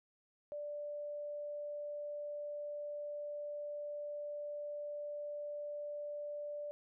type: tone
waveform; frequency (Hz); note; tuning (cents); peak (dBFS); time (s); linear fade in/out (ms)
sine; 587.3; D5; 0; -40; 0.52-6.71; 0
effects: none